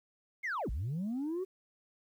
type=linear two-way sweep; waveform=sine; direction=down then up; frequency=2214 to 44.11 to 387.4 Hz; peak=-31 dBFS; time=0.43-1.45 s; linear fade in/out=20 ms; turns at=0.7 s; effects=tanh soft clip ceiling -31 dBFS + 11-bit